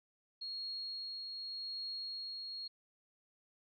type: tone with tremolo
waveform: sine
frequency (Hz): 4292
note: C8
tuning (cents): +43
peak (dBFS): -39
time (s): 0.41-2.68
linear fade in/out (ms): 10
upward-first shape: triangle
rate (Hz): 0.86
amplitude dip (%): 30
effects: none